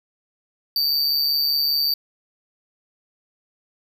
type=tone with amplitude modulation; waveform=square; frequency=4612 Hz; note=D8; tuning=32 cents flat; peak=-16 dBFS; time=0.76-1.94 s; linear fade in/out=2 ms; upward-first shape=sine; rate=145 Hz; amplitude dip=60%; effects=none